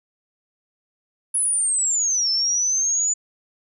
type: linear two-way sweep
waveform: sine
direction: down then up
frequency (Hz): 10420 to 5274 to 7020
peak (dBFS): -18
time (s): 1.34-3.14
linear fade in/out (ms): 10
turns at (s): 2.3
effects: none